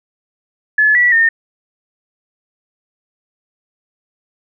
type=tone with pitch steps; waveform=sine; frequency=1717 / 1950 / 1825 Hz; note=A6 / B6 / A#6; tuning=-43 / -23 / -37 cents; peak=-8 dBFS; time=0.78-1.29 s; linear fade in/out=5 ms; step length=170 ms; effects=none